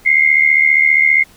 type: tone pair together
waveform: sine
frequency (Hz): 2079 / 2154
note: C7 / C7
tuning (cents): -12 / +50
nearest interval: minor second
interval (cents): 62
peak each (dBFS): -11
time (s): 0.05-1.24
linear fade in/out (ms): 20
effects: pink hiss -46 dBFS RMS until 1.36 s